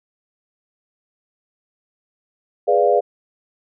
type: chord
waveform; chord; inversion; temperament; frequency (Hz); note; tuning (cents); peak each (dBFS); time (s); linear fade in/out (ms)
sine; G# diminished seventh; none; equal; 415.3 / 493.9 / 587.3 / 698.5; G#4 / B4 / D5 / F5; 0 / 0 / 0 / 0; -18; 2.67-3.01; 20
effects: none